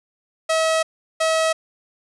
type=tone bursts at uneven times; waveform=sawtooth; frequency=643 Hz; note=E5; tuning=43 cents flat; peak=-13 dBFS; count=2; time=0.49-0.83 / 1.2-1.53 s; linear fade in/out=10 ms; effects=resampled to 24000 Hz + 9-bit